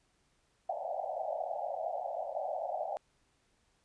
white band-pass noise, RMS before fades -37 dBFS, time 0.69-2.97 s, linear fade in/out 0 ms, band 560 to 800 Hz, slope 96 dB/octave, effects pink hiss -73 dBFS RMS until 3.84 s + resampled to 22050 Hz

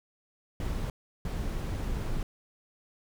brown noise bursts at uneven times, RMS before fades -32 dBFS, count 2, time 0.6-0.9 / 1.25-2.23 s, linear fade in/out 2 ms, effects none

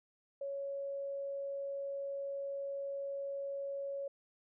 sine tone, 556 Hz, C#5, 5 cents sharp, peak -37 dBFS, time 0.41-4.08 s, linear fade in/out 5 ms, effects none

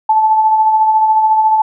sine tone with tremolo, 872 Hz, A5, 16 cents flat, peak -6 dBFS, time 0.09-1.62 s, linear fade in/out 5 ms, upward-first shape sine, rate 14 Hz, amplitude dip 40%, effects none

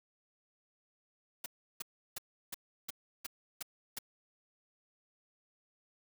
white noise bursts, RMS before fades -40 dBFS, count 8, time 1.44-3.988 s, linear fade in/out 5 ms, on 21 ms, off 340 ms, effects none

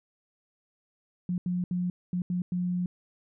sine tone bursts at uneven times, 178.8 Hz, F3, 41 cents sharp, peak -26 dBFS, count 6, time 1.29-1.38 / 1.46-1.64 / 1.71-1.9 / 2.13-2.22 / 2.3-2.42 / 2.52-2.86 s, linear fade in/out 2 ms, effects none

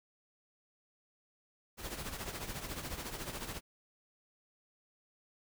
pink noise with tremolo, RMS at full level -39 dBFS, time 1.77-3.61 s, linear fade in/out 50 ms, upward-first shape triangle, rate 14 Hz, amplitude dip 70%, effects none

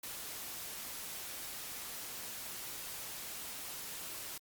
white noise, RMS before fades -44 dBFS, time 0.03-4.38 s, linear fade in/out 5 ms, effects Opus 48 kbps

